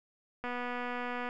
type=click train; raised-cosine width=0.5 ms; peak=-23 dBFS; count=209; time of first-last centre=0.44-1.289 s; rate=245 Hz; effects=none